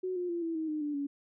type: tone with pitch steps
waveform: sine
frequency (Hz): 370 / 356.2 / 342.8 / 330 / 317.7 / 305.8 / 294.3 / 283.3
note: F#4 / F4 / F4 / E4 / D#4 / D#4 / D4 / C#4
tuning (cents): 0 / +34 / -32 / +2 / +36 / -30 / +4 / +38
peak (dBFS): -31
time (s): 0.03-1.07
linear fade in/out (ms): 10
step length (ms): 130
effects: none